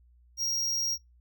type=tone; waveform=square; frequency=5620 Hz; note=F8; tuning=10 cents sharp; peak=-28 dBFS; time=0.37-0.98 s; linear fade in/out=50 ms; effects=noise-tail reverb RT60 0.2 s tail -24 dB re dry + added 60 Hz sine -57 dBFS peak until 1.2 s